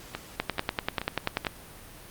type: two click trains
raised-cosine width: 0.3 ms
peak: -9 / -15 dBFS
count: 12 / 4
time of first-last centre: 0.4-1.468 / 0.15-1.449 s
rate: 10.3 / 2.31 Hz
effects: pink hiss -47 dBFS RMS until 2.1 s + Opus 48 kbps